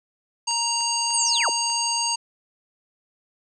harmonic tone, 932.3 Hz, A#5, in tune, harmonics 1 / 3 / 5 / 7 / 9, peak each -27 / -31 / -26 / -27 / -31 dBFS, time 0.47-2.16 s, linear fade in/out 10 ms
click train, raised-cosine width 0.3 ms, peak -28 dBFS, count 5, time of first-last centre 0.51-1.7 s, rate 3.36 Hz
sine linear sweep, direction down, 9397 to 195.4 Hz, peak -21 dBFS, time 1.13-1.5 s, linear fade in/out 20 ms
effects none

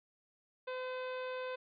harmonic tone, 510 Hz, C5, 44 cents flat, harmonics 1 / 2 / 3 / 4 / 5 / 6 / 7 / 8 / 9, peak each -39 / -46 / -48 / -56 / -51 / -62 / -56 / -65 / -66 dBFS, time 0.67-1.56 s, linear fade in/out 10 ms, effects none

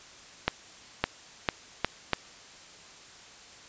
accelerating click train, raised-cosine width 0.3 ms, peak -7 dBFS, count 5, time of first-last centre 0.48-2.133 s, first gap 560 ms, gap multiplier 0.8, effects white hiss -50 dBFS RMS until 3.68 s + resampled to 16000 Hz

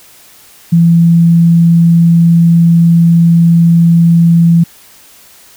sine tone, 168.3 Hz, E3, 36 cents sharp, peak -3 dBFS, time 0.72-4.64 s, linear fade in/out 10 ms, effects white hiss -40 dBFS RMS until 5.56 s

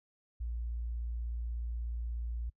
sine tone, 58.27 Hz, A#1, in tune, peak -34 dBFS, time 0.4-2.5 s, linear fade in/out 10 ms, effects noise-tail reverb RT60 0.1 s tail -26 dB re dry

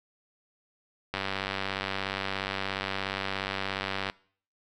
click train, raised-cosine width 0.3 ms, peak -14 dBFS, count 288, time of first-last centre 1.14-4.099 s, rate 97 Hz, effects noise-tail reverb RT60 0.5 s tail -22 dB re dry

